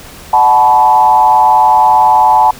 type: tone with frequency modulation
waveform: sine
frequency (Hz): 867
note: A5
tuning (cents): -26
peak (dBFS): -4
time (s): 0.33-2.51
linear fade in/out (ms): 5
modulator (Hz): 120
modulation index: 1
effects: pink hiss -33 dBFS RMS until 2.59 s